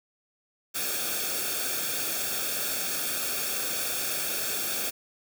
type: noise with comb filter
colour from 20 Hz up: white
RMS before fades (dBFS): -30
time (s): 0.74-4.91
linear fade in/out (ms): 20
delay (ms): 1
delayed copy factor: -0.7
effects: none